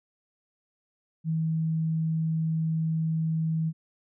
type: tone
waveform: sine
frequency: 160.6 Hz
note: E3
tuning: 45 cents flat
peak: -24 dBFS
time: 1.24-3.73 s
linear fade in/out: 50 ms
effects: none